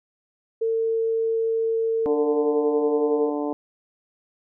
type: tone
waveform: sine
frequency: 451.3 Hz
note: A4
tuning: 44 cents sharp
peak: -20 dBFS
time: 0.61-3.3 s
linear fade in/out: 10 ms
type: harmonic tone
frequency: 146.83 Hz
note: D3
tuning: in tune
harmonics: 2 / 3 / 4 / 5 / 6 / 7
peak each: -26 / -29 / -32 / -35 / -36 / -40 dBFS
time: 2.06-3.53 s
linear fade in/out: 0 ms
effects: none